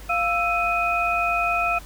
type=tone cluster; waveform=sine; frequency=697 / 1323 / 2498 Hz; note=F5 / E6 / D#7; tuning=-4 / +6 / +6 cents; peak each=-24 dBFS; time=0.09-1.79 s; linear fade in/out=10 ms; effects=added 50 Hz sine -39 dBFS peak until 1.85 s + pink hiss -45 dBFS RMS until 1.85 s